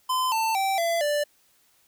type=tone with pitch steps; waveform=square; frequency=1024 / 891.4 / 776 / 675.6 / 588.1 Hz; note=C6 / A5 / G5 / E5 / D5; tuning=-38 / +22 / -18 / +42 / +2 cents; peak=-23 dBFS; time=0.09-1.24 s; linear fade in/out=10 ms; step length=230 ms; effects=white hiss -63 dBFS RMS until 1.87 s